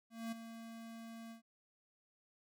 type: tone with ADSR envelope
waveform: square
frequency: 227.8 Hz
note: A#3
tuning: 40 cents flat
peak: -39 dBFS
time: 0.1-1.42 s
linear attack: 220 ms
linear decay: 11 ms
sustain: -10 dB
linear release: 110 ms
effects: none